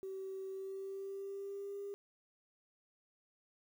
sine tone with pitch glide, 383.6 to 401.5 Hz, G4 to G4, -37 to +41 cents, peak -40 dBFS, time 0.03-1.94 s, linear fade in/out 0 ms, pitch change +78 cents, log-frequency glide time 0.5-1.8 s, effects tanh soft clip ceiling -37 dBFS + 11-bit

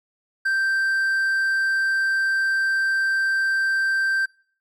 triangle tone, 1567 Hz, G6, 1 cent flat, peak -17 dBFS, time 0.45-4.26 s, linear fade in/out 10 ms, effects noise-tail reverb RT60 0.5 s tail -24 dB re dry

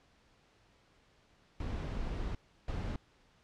brown noise bursts at uneven times, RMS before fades -37 dBFS, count 2, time 1.6-2.35 / 2.68-2.96 s, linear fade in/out 2 ms, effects pink hiss -67 dBFS RMS until 3.43 s + low-pass 5000 Hz 12 dB/octave

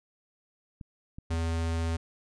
clicks, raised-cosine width 5 ms, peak -29 dBFS, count 3, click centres 0.812 / 1.185 / 1.337 s
square tone, 82.5 Hz, E2, 2 cents sharp, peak -28 dBFS, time 1.3-1.97 s, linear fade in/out 10 ms
effects resampled to 22050 Hz

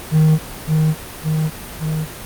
triangle tone with echo, 156.4 Hz, D#3, 9 cents sharp, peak -7 dBFS, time 0.11-0.39 s, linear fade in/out 50 ms, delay 560 ms, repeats 3, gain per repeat -3 dB, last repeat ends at 2.07 s, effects pink hiss -32 dBFS RMS until 2.25 s + Opus 32 kbps

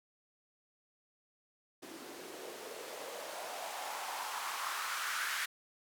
blue noise with band-pass filter sweep, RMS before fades -41 dBFS, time 1.82-5.46 s, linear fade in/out 10 ms, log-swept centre 300 to 1600 Hz, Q 3, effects none

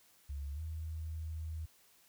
sine tone with pitch glide, 70.5 to 79.59 Hz, C#2 to D#2, +30 to +40 cents, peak -38 dBFS, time 0.29-1.66 s, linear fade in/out 10 ms, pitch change +210 cents, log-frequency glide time 0.54-0.6 s, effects white hiss -66 dBFS RMS until 2.08 s

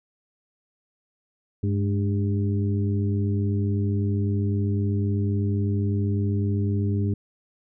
harmonic tone with a mistuned harmonic, 100 Hz, G2, 35 cents sharp, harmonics 1 / 2 / 3 / 4, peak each -22 / -28 / -32 / -34 dBFS, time 1.63-7.14 s, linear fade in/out 5 ms, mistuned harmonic 2, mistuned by +67 cents, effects none

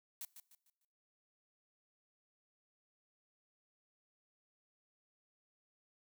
blue noise with echo, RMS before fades -45 dBFS, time 0.21-0.25 s, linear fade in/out 2 ms, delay 150 ms, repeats 4, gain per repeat -9 dB, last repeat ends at 0.85 s, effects noise-tail reverb RT60 0.9 s tail -23 dB re dry

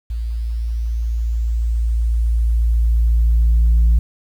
sine tone with level ramp, 57 Hz, A#1, 38 cents flat, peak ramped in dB -20 to -7 dBFS, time 0.1-3.99 s, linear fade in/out 5 ms, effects tanh soft clip ceiling -8 dBFS + 8-bit

